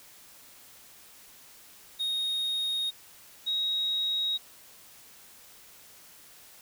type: tone pair in turn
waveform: triangle / sine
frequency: 3729 / 3790 Hz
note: A#7 / A#7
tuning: 0 / +28 cents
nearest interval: unison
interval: 28 cents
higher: second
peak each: -26 / -26 dBFS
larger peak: neither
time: 1.99-2.91 / 3.46-4.38 s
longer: neither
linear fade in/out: 20 ms
effects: white hiss -53 dBFS RMS until 6.61 s